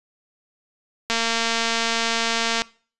click train, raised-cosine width 0.2 ms, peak -5 dBFS, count 349, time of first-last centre 1.1-2.62 s, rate 229 Hz, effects noise-tail reverb RT60 0.4 s tail -21 dB re dry + resampled to 24000 Hz

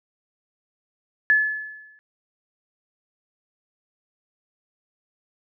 sine tone with exponential decay, 1721 Hz, A6, 39 cents flat, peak -12 dBFS, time 1.3-1.99 s, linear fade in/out 0 ms, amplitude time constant 150 ms, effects none

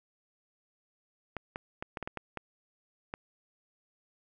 clicks, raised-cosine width 0.5 ms, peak -21 dBFS, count 9, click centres 1.367 / 1.559 / 1.825 / 1.972 / 2.027 / 2.075 / 2.173 / 2.373 / 3.139 s, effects none

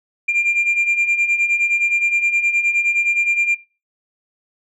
sine beating tone pair, 2382 / 2391.6 Hz, D7 / D7, +24 / +31 cents, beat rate 9.6 Hz, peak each -19 / -15 dBFS, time 0.28-3.55 s, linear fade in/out 10 ms, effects noise-tail reverb RT60 0.3 s tail -18 dB re dry + tanh soft clip ceiling -11 dBFS

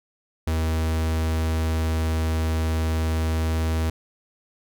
45% pulse tone, 80.1 Hz, E2, 49 cents flat, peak -21 dBFS, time 0.47-3.9 s, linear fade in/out 5 ms, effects none

